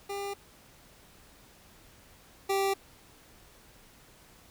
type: tone pair in turn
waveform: 25% pulse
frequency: 400 / 391.3 Hz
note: G4 / G4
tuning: +35 / -3 cents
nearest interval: unison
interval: 38 cents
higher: first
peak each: -30 / -22 dBFS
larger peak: second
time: 0.09-0.34 / 2.49-2.74 s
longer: neither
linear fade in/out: 10 ms
effects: pink hiss -57 dBFS RMS until 4.5 s